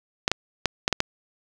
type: clicks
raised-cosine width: 0.2 ms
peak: -3 dBFS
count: 6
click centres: 0.279 / 0.316 / 0.657 / 0.879 / 0.927 / 1.004 s
effects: none